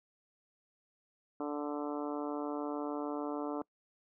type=harmonic tone; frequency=146.83 Hz; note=D3; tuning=in tune; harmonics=2 / 3 / 4 / 5 / 6 / 7 / 8 / 9; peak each=-37 / -41 / -43 / -45 / -47 / -48 / -49 / -50 dBFS; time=1.4-3.62 s; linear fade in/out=2 ms; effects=noise-tail reverb RT60 0.1 s tail -25 dB re dry